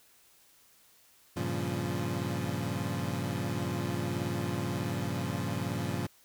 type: chord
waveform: 25% pulse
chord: G half-diminished seventh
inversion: none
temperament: equal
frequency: 98 / 116.54 / 138.59 / 174.61 Hz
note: G2 / Bb2 / Db3 / F3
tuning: 0 / 0 / 0 / 0 cents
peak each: -33 dBFS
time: 1.36-6.07 s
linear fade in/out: 10 ms
effects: white hiss -62 dBFS RMS until 6.24 s